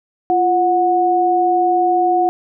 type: tone pair together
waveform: sine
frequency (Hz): 346 / 732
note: F4 / F#5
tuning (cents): -16 / -19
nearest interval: octave + minor second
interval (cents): 1297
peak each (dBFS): -17 / -13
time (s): 0.3-2.29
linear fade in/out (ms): 0
effects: none